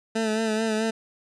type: tone with vibrato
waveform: 20% pulse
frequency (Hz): 220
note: A3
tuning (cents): 0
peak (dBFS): -18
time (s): 0.15-0.91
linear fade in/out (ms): 10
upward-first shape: sine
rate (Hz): 4.6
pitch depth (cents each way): 39
effects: resampled to 22050 Hz